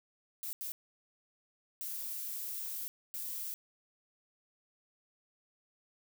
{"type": "noise bursts at uneven times", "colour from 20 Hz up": "violet", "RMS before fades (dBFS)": -40, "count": 4, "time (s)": [[0.43, 0.53], [0.61, 0.72], [1.81, 2.88], [3.14, 3.54]], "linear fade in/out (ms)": 0, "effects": []}